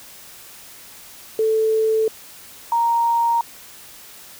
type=tone pair in turn; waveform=sine; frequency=440 / 932.3 Hz; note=A4 / A#5; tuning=0 / 0 cents; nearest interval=octave + minor second; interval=1300 cents; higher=second; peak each=-15 dBFS; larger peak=neither; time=1.39-2.08 / 2.72-3.41 s; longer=neither; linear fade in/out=2 ms; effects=white hiss -42 dBFS RMS until 4.39 s